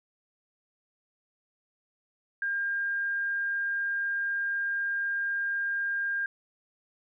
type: tone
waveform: sine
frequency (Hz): 1606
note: G6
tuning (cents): +41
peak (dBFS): -27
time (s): 2.42-6.26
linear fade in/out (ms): 2
effects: none